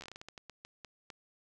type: slowing click train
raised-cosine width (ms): 0.2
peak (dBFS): -29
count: 14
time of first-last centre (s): 0.01-1.102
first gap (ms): 12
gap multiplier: 1.29
effects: none